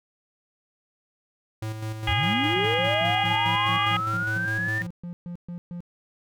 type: tone with tremolo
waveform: square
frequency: 109.3 Hz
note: A2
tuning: 11 cents flat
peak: -29 dBFS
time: 1.62-4.87 s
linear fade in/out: 5 ms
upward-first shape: square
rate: 4.9 Hz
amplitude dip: 45%
type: harmonic tone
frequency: 410.1 Hz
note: G#4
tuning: 22 cents flat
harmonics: 2 / 3 / 4 / 5 / 6 / 7 / 8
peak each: -28 / -34 / -33 / -29 / -33 / -31 / -31 dBFS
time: 2.07-3.97 s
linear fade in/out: 5 ms
type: linear sweep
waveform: sine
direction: up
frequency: 58.27 to 1812 Hz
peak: -25 dBFS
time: 2.08-4.82 s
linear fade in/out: 0 ms
type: tone bursts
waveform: triangle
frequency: 174.3 Hz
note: F3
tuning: 3 cents flat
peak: -30 dBFS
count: 15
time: 2.56-5.805 s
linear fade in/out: 0 ms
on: 95 ms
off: 130 ms
effects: none